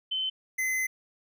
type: tone pair in turn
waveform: sine / square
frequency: 3064 / 2045 Hz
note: G7 / C7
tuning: -40 / -40 cents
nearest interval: perfect fifth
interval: 700 cents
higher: first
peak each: -27 / -27 dBFS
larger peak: neither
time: 0.11-0.3 / 0.58-0.87 s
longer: second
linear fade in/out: 10 ms
effects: none